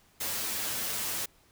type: noise with comb filter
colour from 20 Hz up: white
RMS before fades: -33 dBFS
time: 0.2-1.26 s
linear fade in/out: 10 ms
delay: 9.2 ms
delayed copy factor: +0.7
effects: pink hiss -63 dBFS RMS until 1.51 s

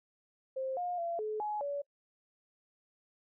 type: tone with pitch steps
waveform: sine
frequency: 527 / 712 / 681 / 429.1 / 842 / 570 Hz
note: C5 / F5 / F5 / A4 / G#5 / C#5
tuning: +12 / +33 / -44 / -43 / +24 / +48 cents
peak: -33 dBFS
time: 0.56-1.82 s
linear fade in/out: 10 ms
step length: 210 ms
effects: noise-tail reverb RT60 0.1 s tail -23 dB re dry

